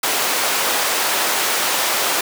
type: high-pass noise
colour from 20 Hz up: pink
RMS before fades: -19 dBFS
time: 0.03-2.21 s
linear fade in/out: 5 ms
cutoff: 590 Hz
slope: 12 dB/octave
effects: none